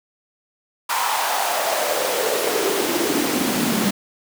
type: noise with high-pass filter sweep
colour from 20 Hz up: pink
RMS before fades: -21 dBFS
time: 0.89-3.91 s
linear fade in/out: 10 ms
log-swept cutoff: 1000 to 200 Hz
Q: 3.9
effects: none